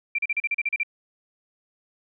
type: tone bursts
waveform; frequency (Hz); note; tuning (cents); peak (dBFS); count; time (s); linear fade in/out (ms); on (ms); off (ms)
sine; 2357; D7; +6; -21; 10; 0.15-0.833; 5; 35; 37
effects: none